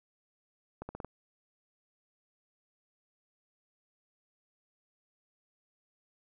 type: accelerating click train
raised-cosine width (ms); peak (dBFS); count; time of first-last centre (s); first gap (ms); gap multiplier
1; -26; 5; 0.82-1.046; 70; 0.86
effects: none